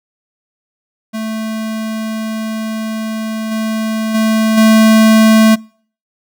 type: tone with level steps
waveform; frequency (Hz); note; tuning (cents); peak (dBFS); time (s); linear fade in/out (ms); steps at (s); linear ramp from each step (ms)
square; 220; A3; 0; -19 / -16 / -11 / -6; 1.13-5.56; 20; 3.51 / 4.14 / 4.57; 10
effects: noise-tail reverb RT60 0.5 s tail -26 dB re dry